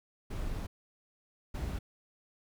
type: noise bursts at uneven times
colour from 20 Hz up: brown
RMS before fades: -36 dBFS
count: 2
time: 0.3-0.67 / 1.54-1.79 s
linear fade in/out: 10 ms
effects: none